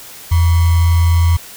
sine tone with sample-and-hold, 84.5 Hz, E2, 43 cents sharp, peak -8 dBFS, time 0.31-1.37 s, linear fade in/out 10 ms, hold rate 1050 Hz, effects white hiss -35 dBFS RMS until 1.56 s

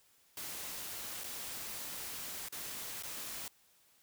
white noise with dropouts, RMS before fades -43 dBFS, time 0.37-3.48 s, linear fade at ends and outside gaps 2 ms, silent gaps 1.237-1.241 / 2.486-2.524 / 3.025-3.034 s, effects white hiss -68 dBFS RMS until 4.02 s

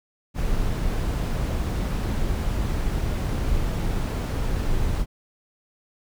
brown noise, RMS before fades -24 dBFS, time 0.34-5.06 s, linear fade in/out 50 ms, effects none

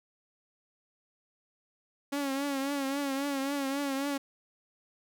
sawtooth tone with vibrato, 277.2 Hz, C#4, in tune, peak -26 dBFS, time 2.12-4.18 s, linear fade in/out 10 ms, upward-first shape triangle, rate 3.7 Hz, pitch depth 71 cents each way, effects none

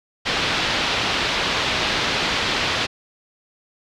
white low-pass noise, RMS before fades -22 dBFS, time 0.25-2.87 s, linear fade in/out 20 ms, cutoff 4200 Hz, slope 24 dB/octave, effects none

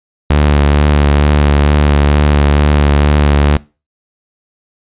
sawtooth tone with vibrato, 73 Hz, D2, 10 cents flat, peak -3 dBFS, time 0.3-3.57 s, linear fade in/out 5 ms, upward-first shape sine, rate 2.2 Hz, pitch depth 24 cents each way, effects noise-tail reverb RT60 0.3 s tail -22 dB re dry + resampled to 8000 Hz

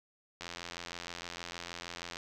click train, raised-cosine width 0.2 ms, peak -23 dBFS, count 153, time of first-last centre 0.41-2.169 s, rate 86.4 Hz, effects none

